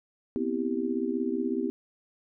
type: chord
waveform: sine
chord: C major seventh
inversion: third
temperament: just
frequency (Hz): 245.3 / 261.6 / 327 / 392.4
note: B3 / C4 / E4 / G4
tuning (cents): -12 / 0 / -14 / +2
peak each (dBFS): -32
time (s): 0.36-1.7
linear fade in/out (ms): 0
effects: none